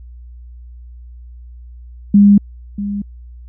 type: tone with echo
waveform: sine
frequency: 202.7 Hz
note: G#3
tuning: 42 cents flat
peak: -4 dBFS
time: 2.14-2.38 s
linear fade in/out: 5 ms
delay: 640 ms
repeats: 1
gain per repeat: -14 dB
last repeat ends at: 3.02 s
effects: added 60 Hz sine -33 dBFS peak until 3.48 s